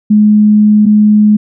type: tone pair in turn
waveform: sine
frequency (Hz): 210.9 / 210.9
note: G#3 / G#3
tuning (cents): +27 / +27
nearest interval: unison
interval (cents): 0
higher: neither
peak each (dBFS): -3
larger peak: neither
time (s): 0.1-0.86 / 0.86-1.37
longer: first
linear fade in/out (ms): 10
effects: none